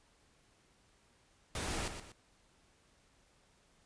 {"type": "noise with echo", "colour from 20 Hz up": "pink", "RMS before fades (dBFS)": -38, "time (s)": [1.55, 1.88], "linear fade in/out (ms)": 2, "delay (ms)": 120, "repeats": 2, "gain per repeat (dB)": -8, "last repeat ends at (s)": 2.12, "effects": ["pink hiss -69 dBFS RMS until 3.85 s", "resampled to 22050 Hz"]}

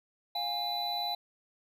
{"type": "tone cluster", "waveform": "triangle", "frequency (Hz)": [705, 823, 3982], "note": ["F5", "G#5", "B7"], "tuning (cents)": [16, -16, 14], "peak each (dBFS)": [-35, -35, -32], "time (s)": [0.35, 1.15], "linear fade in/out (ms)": 5, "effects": []}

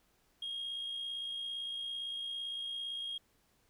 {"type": "tone with amplitude modulation", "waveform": "sine", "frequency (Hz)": 3257, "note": "G#7", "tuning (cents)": -34, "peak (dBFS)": -34, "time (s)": [0.42, 3.18], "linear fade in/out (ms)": 5, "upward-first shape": "sine", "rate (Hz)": 57.7, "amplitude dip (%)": 40, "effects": ["tanh soft clip ceiling -34 dBFS", "pink hiss -72 dBFS RMS until 3.69 s"]}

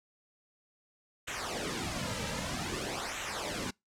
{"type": "noise with flanger", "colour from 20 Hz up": "pink", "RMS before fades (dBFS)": -36, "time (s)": [1.27, 3.71], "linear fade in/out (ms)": 10, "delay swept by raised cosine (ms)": [0.2, 2.8], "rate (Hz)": 0.52, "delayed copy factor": -0.75, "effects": ["noise-tail reverb RT60 0.2 s tail -26 dB re dry", "low-pass 8000 Hz 12 dB/octave"]}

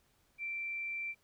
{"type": "tone", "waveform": "sine", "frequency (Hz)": 2347, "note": "D7", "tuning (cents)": -2, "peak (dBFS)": -36, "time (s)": [0.38, 1.15], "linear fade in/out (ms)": 50, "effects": ["pink hiss -72 dBFS RMS until 1.23 s"]}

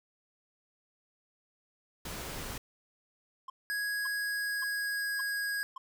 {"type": "noise", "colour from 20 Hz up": "pink", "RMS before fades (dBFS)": -40, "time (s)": [2.05, 2.58], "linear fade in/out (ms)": 5}
{"type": "tone bursts", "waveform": "triangle", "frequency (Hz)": 1055, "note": "C6", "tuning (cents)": 14, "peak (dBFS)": -37, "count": 5, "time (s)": [3.48, 5.78], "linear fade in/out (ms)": 5, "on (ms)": 20, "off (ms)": 550}
{"type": "tone with pitch glide", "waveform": "square", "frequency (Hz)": [1661.2, 1646.9], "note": ["G#6", "G#6"], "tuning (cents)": [0, -15], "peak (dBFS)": -32, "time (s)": [3.7, 5.63], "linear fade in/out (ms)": 0, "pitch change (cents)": -15, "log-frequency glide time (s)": [3.83, 5.46]}
{"effects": []}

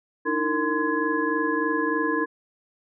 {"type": "tone cluster", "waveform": "sine", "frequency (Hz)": [300.5, 323.8, 457.9, 1033, 1679], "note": ["D4", "E4", "A#4", "C6", "G#6"], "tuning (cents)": [40, -31, -31, -22, 18], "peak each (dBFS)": -28, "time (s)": [0.25, 2.26], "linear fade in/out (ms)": 20, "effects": []}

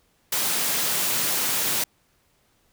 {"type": "high-pass noise", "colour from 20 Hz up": "white", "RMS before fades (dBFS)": -24, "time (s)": [0.32, 1.84], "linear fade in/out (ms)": 5, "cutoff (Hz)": 110, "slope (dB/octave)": 48, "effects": ["pink hiss -65 dBFS RMS until 2.72 s"]}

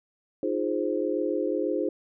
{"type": "chord", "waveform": "sine", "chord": "F minor seventh", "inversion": "third", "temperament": "equal with one note detuned", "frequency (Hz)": [307.2, 349.2, 415.3, 523.3], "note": ["Eb4", "F4", "Ab4", "C5"], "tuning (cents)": [-22, 0, 0, 0], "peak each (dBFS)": -30, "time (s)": [0.43, 1.89], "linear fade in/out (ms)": 2, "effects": []}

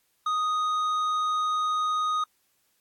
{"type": "tone with tanh clipping", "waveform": "sine", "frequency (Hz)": 1244.5, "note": "D#6", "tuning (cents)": 0, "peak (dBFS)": -25, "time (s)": [0.26, 2.24], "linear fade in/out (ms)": 5, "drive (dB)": 8, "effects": ["white hiss -70 dBFS RMS until 2.8 s", "AAC 64 kbps"]}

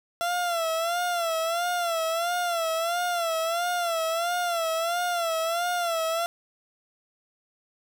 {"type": "tone with vibrato", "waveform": "30% pulse", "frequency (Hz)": 679, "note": "F5", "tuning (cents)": -49, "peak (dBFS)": -22, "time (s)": [0.21, 6.26], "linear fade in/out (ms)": 0, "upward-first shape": "sine", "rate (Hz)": 1.5, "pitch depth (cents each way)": 85, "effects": []}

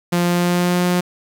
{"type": "tone with pitch glide", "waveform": "sawtooth", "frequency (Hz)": [174.61, 178.28], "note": ["F3", "F3"], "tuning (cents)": [0, 36], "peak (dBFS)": -11, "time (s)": [0.12, 1.01], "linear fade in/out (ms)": 10, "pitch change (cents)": 36, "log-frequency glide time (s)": [0.24, 0.84], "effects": ["7-bit"]}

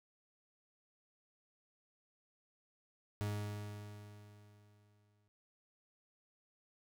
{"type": "tone with exponential decay", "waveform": "40% pulse", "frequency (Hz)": 103.83, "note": "G#2", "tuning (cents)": 0, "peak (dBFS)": -34, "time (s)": [3.21, 5.28], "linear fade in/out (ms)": 0, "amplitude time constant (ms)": 450, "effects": []}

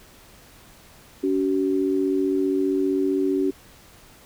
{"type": "tone pair together", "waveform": "sine", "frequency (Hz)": [283.7, 379], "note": ["C#4", "F#4"], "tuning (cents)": [40, 42], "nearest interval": "perfect fourth", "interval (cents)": 502, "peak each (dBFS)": -22, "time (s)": [1.23, 3.51], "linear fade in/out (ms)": 10, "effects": ["pink hiss -50 dBFS RMS until 4.25 s"]}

